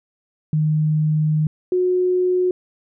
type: tone pair in turn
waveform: sine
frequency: 154 / 364.2 Hz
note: D#3 / F#4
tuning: -17 / -27 cents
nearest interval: octave + minor third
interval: 1490 cents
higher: second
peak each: -15 dBFS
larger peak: neither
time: 0.53-1.47 / 1.72-2.51 s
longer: first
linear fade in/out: 2 ms
effects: none